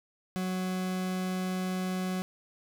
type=tone; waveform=40% pulse; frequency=185 Hz; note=F#3; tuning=in tune; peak=-29 dBFS; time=0.36-2.22 s; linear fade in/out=0 ms; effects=none